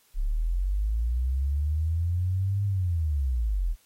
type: linear two-way sweep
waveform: sine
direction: up then down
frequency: 32.7 to 101.8 to 37.31 Hz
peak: -23 dBFS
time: 0.14-3.76 s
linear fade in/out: 50 ms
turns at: 2.65 s
effects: white hiss -63 dBFS RMS until 3.85 s + AAC 48 kbps